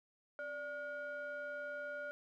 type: ring-modulated tone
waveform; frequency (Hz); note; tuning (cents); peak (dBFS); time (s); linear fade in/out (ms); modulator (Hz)
triangle; 424.6; G#4; +38; -36; 0.39-2.11; 0; 1010
effects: none